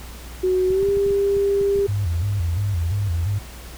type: tone with pitch glide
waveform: sine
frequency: 370 to 398.9 Hz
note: F#4 to G4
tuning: 0 to +30 cents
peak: -16 dBFS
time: 0.43-1.87 s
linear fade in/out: 10 ms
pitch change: +130 cents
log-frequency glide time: 0.68-0.87 s
type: clicks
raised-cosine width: 5 ms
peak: -21 dBFS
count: 10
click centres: 0.705 / 0.829 / 0.888 / 0.971 / 1.064 / 1.107 / 1.369 / 1.613 / 1.759 / 1.79 s
type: tone with vibrato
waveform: sine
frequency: 92.5 Hz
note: F#2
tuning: in tune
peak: -19 dBFS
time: 1.88-3.39 s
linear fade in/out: 10 ms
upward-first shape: square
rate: 2.9 Hz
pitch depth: 160 cents each way
effects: added 60 Hz sine -36 dBFS peak until 3.77 s + pink hiss -41 dBFS RMS until 3.77 s